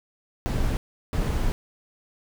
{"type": "noise bursts at uneven times", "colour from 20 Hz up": "brown", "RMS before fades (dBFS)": -24, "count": 2, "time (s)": [[0.46, 0.77], [1.13, 1.52]], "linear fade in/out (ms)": 0, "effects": []}